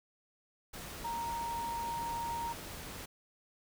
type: tone in noise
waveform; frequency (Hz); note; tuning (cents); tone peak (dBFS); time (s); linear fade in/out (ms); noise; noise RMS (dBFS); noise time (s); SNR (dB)
sine; 932.3; A#5; 0; -35; 1.04-2.53; 10; pink; -45; 0.73-3.06; +7
effects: none